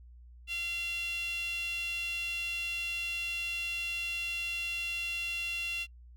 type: tone with high-pass filter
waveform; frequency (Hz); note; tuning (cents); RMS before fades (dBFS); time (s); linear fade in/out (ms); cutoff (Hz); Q
sawtooth; 686; F5; -31; -35; 0.47-5.87; 50; 2800; 9.3
effects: noise-tail reverb RT60 0.1 s tail -26 dB re dry + added 60 Hz sine -50 dBFS peak until 6.16 s